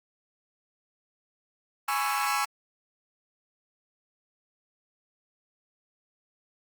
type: chord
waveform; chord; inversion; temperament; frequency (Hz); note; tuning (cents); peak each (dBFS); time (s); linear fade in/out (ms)
sawtooth; C# minor seventh; second; just; 831.5 / 997.9 / 1108.7 / 1330.5; G#5 / B5 / C#6 / E6; +2 / +18 / 0 / +16; -26 / -31 / -26 / -27; 1.88-2.45; 5
effects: Opus 24 kbps